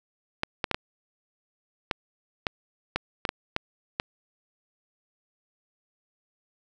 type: clicks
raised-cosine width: 0.3 ms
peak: -9 dBFS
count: 11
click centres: 0.434 / 0.642 / 0.713 / 0.745 / 1.912 / 2.468 / 2.96 / 3.252 / 3.291 / 3.564 / 3.999 s
effects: none